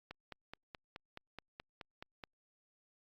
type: click train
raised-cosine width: 0.3 ms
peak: -30 dBFS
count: 11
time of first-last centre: 0.11-2.238 s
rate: 4.7 Hz
effects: Opus 48 kbps